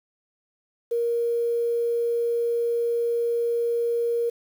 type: tone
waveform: sine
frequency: 470 Hz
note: A#4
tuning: 14 cents sharp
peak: -21 dBFS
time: 0.91-4.3 s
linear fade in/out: 10 ms
effects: 8-bit